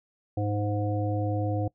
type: harmonic tone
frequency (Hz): 103.7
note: G#2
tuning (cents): -2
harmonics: 1 / 3 / 5 / 7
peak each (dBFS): -27 / -32 / -34 / -35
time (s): 0.37-1.68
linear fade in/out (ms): 5
effects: noise-tail reverb RT60 0.1 s tail -22 dB re dry